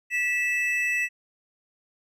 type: tone pair together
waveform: triangle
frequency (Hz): 1957 / 2625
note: B6 / E7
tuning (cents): -16 / -8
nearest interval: perfect fourth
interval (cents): 508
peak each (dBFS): -24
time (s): 0.1-1.09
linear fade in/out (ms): 50
effects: none